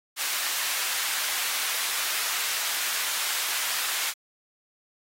pink high-pass noise, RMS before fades -29 dBFS, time 0.16-4.14 s, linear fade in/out 50 ms, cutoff 1500 Hz, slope 12 dB/octave, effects AAC 48 kbps

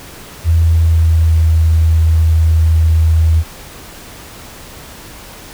sine tone with pitch glide, 82.4 to 80.7 Hz, E2 to E2, 0 to -36 cents, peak -7 dBFS, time 0.44-3.44 s, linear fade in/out 50 ms, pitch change -36 cents, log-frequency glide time 0.6-1.48 s, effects pink hiss -34 dBFS RMS until 5.53 s

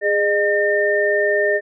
sine tone cluster, 412.2 / 609 / 1812 Hz, G#4 / D#5 / A#6, -13 / -37 / -50 cents, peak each -19 dBFS, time 0.01-1.61 s, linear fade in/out 50 ms, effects none

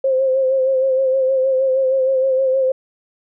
sine tone with vibrato, 527 Hz, C5, 12 cents sharp, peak -13 dBFS, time 0.04-2.72 s, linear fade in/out 5 ms, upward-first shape sine, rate 6.4 Hz, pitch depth 37 cents each way, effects none

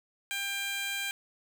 15% pulse tone with high-pass filter, 796 Hz, G5, 26 cents sharp, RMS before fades -34 dBFS, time 0.31-1.11 s, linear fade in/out 0 ms, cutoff 1900 Hz, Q 0.87, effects 9-bit

